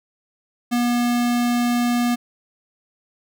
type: tone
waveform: square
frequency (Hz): 241.1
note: B3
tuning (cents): -41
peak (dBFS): -18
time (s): 0.71-2.16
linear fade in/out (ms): 20
effects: none